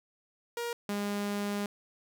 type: tone pair in turn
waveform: sawtooth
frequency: 472.5 / 203.9 Hz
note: A#4 / G#3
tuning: +23 / -32 cents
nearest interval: octave + minor third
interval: 1455 cents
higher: first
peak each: -29 / -27 dBFS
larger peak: second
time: 0.57-0.73 / 0.89-1.66 s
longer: second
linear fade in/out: 2 ms
effects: none